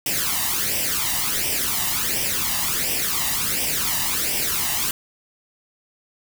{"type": "noise with flanger", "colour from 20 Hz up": "white", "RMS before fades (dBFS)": -23, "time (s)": [0.06, 4.91], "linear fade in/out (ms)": 2, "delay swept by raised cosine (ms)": [0.36, 1.06], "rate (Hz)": 1.4, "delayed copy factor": 0.7, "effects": []}